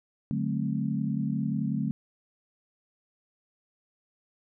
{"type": "chord", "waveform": "sine", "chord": "D dominant seventh", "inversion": "none", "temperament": "equal with one note detuned", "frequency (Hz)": [146.83, 185, 216.3, 261.6], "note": ["D3", "F#3", "A3", "C4"], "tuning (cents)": [0, 0, -29, 0], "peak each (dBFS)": [-31, -33, -30, -34], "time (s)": [0.31, 1.91], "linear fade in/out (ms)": 0, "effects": []}